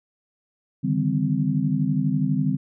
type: tone cluster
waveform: sine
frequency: 144.4 / 156.5 / 196.8 / 256.8 Hz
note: D3 / D#3 / G3 / C4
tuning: -29 / +10 / +7 / -32 cents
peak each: -25 dBFS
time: 0.83-2.57 s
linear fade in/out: 20 ms
effects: none